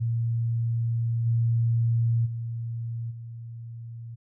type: tone with level steps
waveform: sine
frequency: 116 Hz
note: A#2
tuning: 8 cents flat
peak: -23 / -20 / -29 / -36 dBFS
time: 0-4.16 s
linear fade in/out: 20 ms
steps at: 1.25 / 2.25 / 3.1 s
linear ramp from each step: 20 ms
effects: none